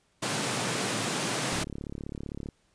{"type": "high-pass noise", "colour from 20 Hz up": "pink", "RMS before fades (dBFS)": -30, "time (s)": [0.22, 1.64], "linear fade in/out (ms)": 10, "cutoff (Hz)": 110, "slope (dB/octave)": 96}
{"type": "click train", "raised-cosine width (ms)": 3, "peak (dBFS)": -24, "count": 35, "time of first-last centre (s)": [1.53, 2.488], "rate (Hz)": 35.5}
{"effects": ["pink hiss -69 dBFS RMS until 2.74 s", "resampled to 22050 Hz"]}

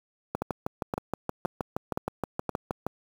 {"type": "two click trains", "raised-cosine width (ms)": 1, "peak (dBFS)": [-14, -14], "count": [17, 5], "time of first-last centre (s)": [[0.35, 2.866], [0.42, 2.493]], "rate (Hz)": [6.36, 1.93], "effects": ["high-pass 80 Hz 12 dB/octave", "7-bit"]}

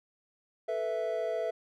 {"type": "chord", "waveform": "triangle", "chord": "A suspended second", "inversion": "none", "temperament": "equal", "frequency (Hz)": [440, 493.9, 659.3], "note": ["A4", "B4", "E5"], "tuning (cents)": [0, 0, 0], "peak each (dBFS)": [-34, -34, -30], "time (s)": [0.68, 1.51], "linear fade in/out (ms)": 10, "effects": []}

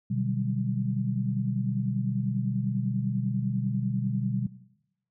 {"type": "tone cluster", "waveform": "sine", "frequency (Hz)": [125.1, 150.3, 187.3, 197.4], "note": ["B2", "D3", "F#3", "G3"], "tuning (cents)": [23, 40, 21, 12], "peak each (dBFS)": [-28, -35, -32, -30], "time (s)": [0.1, 4.47], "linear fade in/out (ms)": 10, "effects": ["noise-tail reverb RT60 0.8 s tail -18 dB re dry"]}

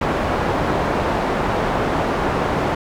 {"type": "low-pass noise", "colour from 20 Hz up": "white", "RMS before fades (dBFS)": -20, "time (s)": [0.01, 2.75], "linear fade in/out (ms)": 5, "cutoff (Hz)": 900, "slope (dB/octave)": 12, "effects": []}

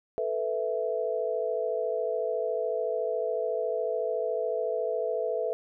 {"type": "chord", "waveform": "sine", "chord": "A suspended second", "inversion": "none", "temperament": "equal", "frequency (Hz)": [440, 493.9, 659.3], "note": ["A4", "B4", "E5"], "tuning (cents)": [0, 0, 0], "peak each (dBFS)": -31, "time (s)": [0.18, 5.53], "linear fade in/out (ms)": 0, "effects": []}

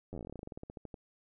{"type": "slowing click train", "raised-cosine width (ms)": 2, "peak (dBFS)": -30, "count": 23, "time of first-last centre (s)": [0.13, 0.942], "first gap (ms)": 10, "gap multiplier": 1.11, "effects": []}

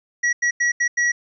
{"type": "tone bursts at uneven times", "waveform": "square", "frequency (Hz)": 1923, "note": "B6", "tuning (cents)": -47, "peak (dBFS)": -17, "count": 5, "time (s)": [[0.23, 0.33], [0.42, 0.51], [0.6, 0.72], [0.8, 0.88], [0.97, 1.12]], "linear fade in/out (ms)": 10, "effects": ["resampled to 16000 Hz"]}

